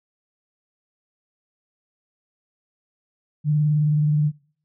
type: tone with vibrato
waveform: sine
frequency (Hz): 150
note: D3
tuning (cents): +37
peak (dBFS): -16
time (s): 3.44-4.32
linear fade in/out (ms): 50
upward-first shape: sine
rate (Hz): 19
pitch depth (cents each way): 33
effects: noise-tail reverb RT60 0.5 s tail -23 dB re dry